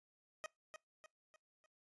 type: tone with echo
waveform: 15% pulse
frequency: 626 Hz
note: D#5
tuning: 10 cents sharp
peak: -36 dBFS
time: 0.44-0.46 s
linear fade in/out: 0 ms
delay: 300 ms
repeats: 4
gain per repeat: -7 dB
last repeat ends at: 1.66 s
effects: noise-tail reverb RT60 0.2 s tail -23 dB re dry + resampled to 22050 Hz